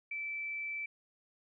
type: tone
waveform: sine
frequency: 2322 Hz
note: D7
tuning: 20 cents flat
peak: -36 dBFS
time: 0.11-0.86 s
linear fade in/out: 5 ms
effects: none